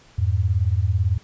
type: beating tone pair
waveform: sine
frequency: 85.3 / 103.3 Hz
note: F2 / G#2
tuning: -40 / -9 cents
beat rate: 18 Hz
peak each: -20 dBFS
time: 0.18-1.18 s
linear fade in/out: 10 ms
effects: pink hiss -52 dBFS RMS until 1.23 s + resampled to 16000 Hz